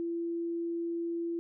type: tone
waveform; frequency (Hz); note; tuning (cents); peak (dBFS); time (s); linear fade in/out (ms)
sine; 338.1; E4; +44; -31; 0-1.39; 0
effects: none